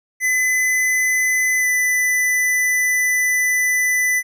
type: tone with pitch glide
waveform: square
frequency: 2015 to 1996.5 Hz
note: B6 to B6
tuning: +34 to +18 cents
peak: -16 dBFS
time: 0.2-4.23 s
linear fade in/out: 50 ms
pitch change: -16 cents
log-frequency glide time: 1.59-1.66 s
effects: none